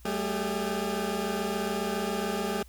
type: tone cluster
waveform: 20% pulse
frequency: 192.9 / 220 / 404.9 Hz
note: G3 / A3 / G#4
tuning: -28 / 0 / -44 cents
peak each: -28 dBFS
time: 0.05-2.63 s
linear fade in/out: 5 ms
effects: added 60 Hz sine -49 dBFS peak until 2.68 s + white hiss -60 dBFS RMS until 2.68 s